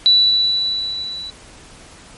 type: tone with level ramp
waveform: sine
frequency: 3951 Hz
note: B7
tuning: in tune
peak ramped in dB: -7 to -27 dBFS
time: 0.06-1.3 s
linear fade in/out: 0 ms
effects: pink hiss -42 dBFS RMS until 2.17 s + MP3 48 kbps